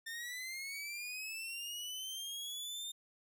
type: linear sweep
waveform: sawtooth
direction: up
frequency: 1801 to 3641 Hz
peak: -38 dBFS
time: 0.06-2.92 s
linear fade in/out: 10 ms
effects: none